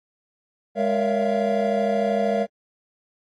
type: tone cluster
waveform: triangle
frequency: 206.8 / 467.4 / 563 / 660 / 693 Hz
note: G#3 / A#4 / C#5 / E5 / F5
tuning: -7 / +5 / +27 / +2 / -14 cents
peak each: -24 dBFS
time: 0.75-2.47 s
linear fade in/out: 50 ms
effects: AAC 32 kbps